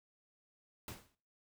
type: noise with exponential decay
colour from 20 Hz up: pink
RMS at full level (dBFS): -43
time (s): 0.88-1.15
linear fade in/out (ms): 1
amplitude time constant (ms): 58
effects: noise-tail reverb RT60 0.4 s tail -18 dB re dry